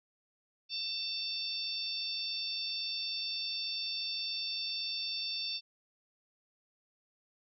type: harmonic tone with a mistuned harmonic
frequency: 894 Hz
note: A5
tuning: 27 cents sharp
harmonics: 3 / 4 / 5 / 6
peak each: -44 / -40 / -37 / -42 dBFS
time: 0.69-5.61 s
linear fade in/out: 50 ms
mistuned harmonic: 5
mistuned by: +29 cents
effects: none